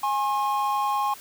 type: tone pair together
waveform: triangle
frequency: 827 / 1076 Hz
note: G#5 / C6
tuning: -8 / +48 cents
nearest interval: perfect fourth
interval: 456 cents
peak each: -23 dBFS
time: 0.03-1.14 s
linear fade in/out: 5 ms
effects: white hiss -45 dBFS RMS until 1.2 s